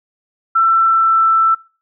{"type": "tone with pitch glide", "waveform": "sine", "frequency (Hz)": [1339, 1329], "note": ["E6", "E6"], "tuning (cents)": [27, 14], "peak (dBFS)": -9, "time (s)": [0.55, 1.55], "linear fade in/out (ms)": 10, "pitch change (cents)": -13, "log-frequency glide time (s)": [0.81, 1.28], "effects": ["noise-tail reverb RT60 0.4 s tail -24 dB re dry"]}